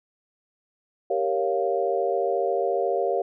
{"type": "chord", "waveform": "sine", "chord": "G half-diminished seventh", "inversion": "none", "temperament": "equal", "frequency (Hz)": [392, 466.2, 554.4, 698.5], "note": ["G4", "Bb4", "Db5", "F5"], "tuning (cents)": [0, 0, 0, 0], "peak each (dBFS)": -27, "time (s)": [1.1, 3.22], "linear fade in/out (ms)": 5, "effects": []}